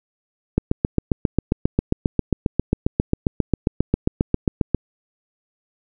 click train, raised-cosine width 3 ms, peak -3 dBFS, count 32, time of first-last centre 0.58-4.747 s, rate 7.44 Hz, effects none

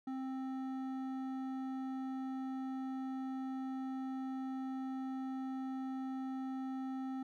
sine tone with hard clipping, 263.3 Hz, C4, 11 cents sharp, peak -40 dBFS, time 0.07-7.23 s, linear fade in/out 5 ms, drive 10 dB, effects none

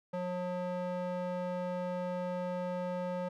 square tone with band-pass filter, 180 Hz, F#3, 47 cents flat, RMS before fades -36 dBFS, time 0.13-3.29 s, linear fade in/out 10 ms, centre 600 Hz, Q 1.3, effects none

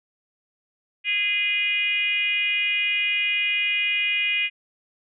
sine tone with frequency modulation, 2465 Hz, D#7, 17 cents flat, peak -20 dBFS, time 1.04-4.5 s, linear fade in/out 50 ms, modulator 406 Hz, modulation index 1, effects none

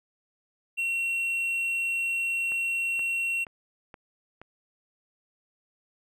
triangle tone, 2729 Hz, F7, 41 cents flat, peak -24 dBFS, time 0.77-3.45 s, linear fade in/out 20 ms
click train, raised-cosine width 0.5 ms, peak -29 dBFS, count 5, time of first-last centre 2.52-4.416 s, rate 2.11 Hz
effects none

